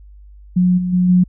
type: tone with level steps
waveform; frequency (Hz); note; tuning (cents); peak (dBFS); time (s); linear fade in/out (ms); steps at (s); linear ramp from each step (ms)
sine; 180.7; F#3; -41; -10 / -17 / -11 / -8; 0.56-1.24; 10; 0.77 / 0.92 / 1.08; 20
effects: added 50 Hz sine -38 dBFS peak until 1.28 s